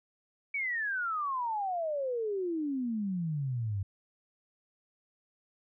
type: exponential sweep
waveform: sine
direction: down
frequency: 2294 to 94.3 Hz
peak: -30 dBFS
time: 0.54-3.83 s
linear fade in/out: 5 ms
effects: none